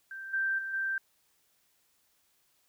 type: tone with level steps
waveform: sine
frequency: 1568 Hz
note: G6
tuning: in tune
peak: -39 / -27 / -34 / -29 dBFS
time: 0.11-0.98 s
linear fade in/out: 2 ms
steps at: 0.33 / 0.58 / 0.73 s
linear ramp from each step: 10 ms
effects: white hiss -71 dBFS RMS until 2.68 s